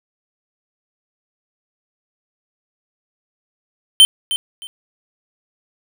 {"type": "tone with echo", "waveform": "square", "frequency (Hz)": 3100, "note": "G7", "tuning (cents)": -20, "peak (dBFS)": -5, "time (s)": [4, 4.05], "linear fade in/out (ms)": 0, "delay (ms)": 310, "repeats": 2, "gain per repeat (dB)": -13, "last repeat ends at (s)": 4.67, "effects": []}